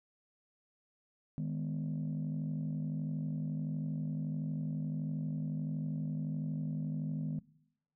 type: chord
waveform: sine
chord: G# minor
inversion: second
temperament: just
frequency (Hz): 155.74 / 207.7 / 249.2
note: D#3 / G#3 / B3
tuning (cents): +2 / 0 / +16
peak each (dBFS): -34 / -40 / -40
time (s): 1.38-7.39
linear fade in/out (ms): 0
effects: noise-tail reverb RT60 0.8 s tail -21 dB re dry + tanh soft clip ceiling -29 dBFS